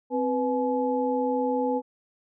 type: tone cluster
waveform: sine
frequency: 260.4 / 494.5 / 850 Hz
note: C4 / B4 / G#5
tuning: -8 / +2 / +40 cents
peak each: -27 / -26 / -29 dBFS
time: 0.1-1.82 s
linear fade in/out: 50 ms
effects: none